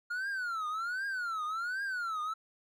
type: tone with vibrato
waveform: triangle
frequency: 1407 Hz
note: F6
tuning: 12 cents sharp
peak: -31 dBFS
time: 0.1-2.34 s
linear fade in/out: 10 ms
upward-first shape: triangle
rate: 1.3 Hz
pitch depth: 260 cents each way
effects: none